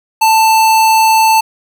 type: tone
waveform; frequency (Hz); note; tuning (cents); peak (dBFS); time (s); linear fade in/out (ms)
square; 885; A5; +10; -7; 0.21-1.41; 10
effects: none